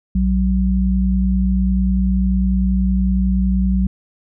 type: tone pair together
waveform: sine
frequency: 59.37 / 188.9 Hz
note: A#1 / F#3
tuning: +32 / +36 cents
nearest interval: octave + minor sixth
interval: 2004 cents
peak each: -16 dBFS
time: 0.15-3.87 s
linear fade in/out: 5 ms
effects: none